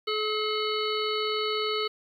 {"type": "harmonic tone with a mistuned harmonic", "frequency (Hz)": 428.4, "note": "A4", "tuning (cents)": -46, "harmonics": [1, 3, 5, 7, 9, 10], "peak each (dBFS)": [-29, -32, -36, -34, -38, -35], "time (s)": [0.07, 1.88], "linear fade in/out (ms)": 10, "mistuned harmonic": 10, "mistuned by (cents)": 48, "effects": ["10-bit"]}